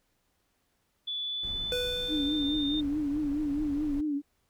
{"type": "tone with pitch glide", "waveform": "sine", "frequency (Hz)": [3457, 3623], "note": ["A7", "A7"], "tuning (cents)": [-31, 50], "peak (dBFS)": -31, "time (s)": [1.07, 2.81], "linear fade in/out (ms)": 10, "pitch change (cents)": 81, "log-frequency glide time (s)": [1.2, 2.69]}
{"type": "noise", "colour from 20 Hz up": "brown", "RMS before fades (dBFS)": -42, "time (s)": [1.43, 4.01], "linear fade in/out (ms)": 5}
{"type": "tone with exponential decay", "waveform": "square", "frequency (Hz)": 493.9, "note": "B4", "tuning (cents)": 0, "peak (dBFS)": -29, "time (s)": [1.72, 3.06], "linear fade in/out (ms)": 1, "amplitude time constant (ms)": 290}
{"type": "tone with vibrato", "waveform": "sine", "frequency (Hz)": 293.7, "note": "D4", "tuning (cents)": 0, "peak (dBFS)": -27, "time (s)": [2.08, 4.22], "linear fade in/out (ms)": 50, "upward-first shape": "triangle", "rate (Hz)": 4.7, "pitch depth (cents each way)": 92}
{"effects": ["pink hiss -74 dBFS RMS until 4.49 s"]}